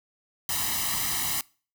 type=noise with comb filter; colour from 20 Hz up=white; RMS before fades=-28 dBFS; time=0.49-1.41 s; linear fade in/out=2 ms; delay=1 ms; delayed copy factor=+0.8; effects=noise-tail reverb RT60 0.4 s tail -24 dB re dry